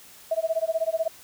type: tone with tremolo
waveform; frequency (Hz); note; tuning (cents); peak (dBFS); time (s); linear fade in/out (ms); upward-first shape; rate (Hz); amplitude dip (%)
sine; 650; E5; -24; -19; 0.31-1.08; 5; sine; 16; 100
effects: white hiss -49 dBFS RMS until 1.23 s